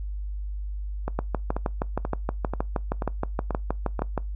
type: two click trains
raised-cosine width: 1 ms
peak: -11 / -14 dBFS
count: 20 / 7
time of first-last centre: 1.19-4.177 / 1.08-3.993 s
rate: 6.36 / 2.06 Hz
effects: noise-tail reverb RT60 0.2 s tail -23 dB re dry + added 50 Hz sine -29 dBFS peak until 4.35 s